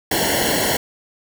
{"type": "noise with comb filter", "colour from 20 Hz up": "pink", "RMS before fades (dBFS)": -19, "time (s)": [0.11, 0.77], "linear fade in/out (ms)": 5, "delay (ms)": 0.81, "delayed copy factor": -1, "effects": []}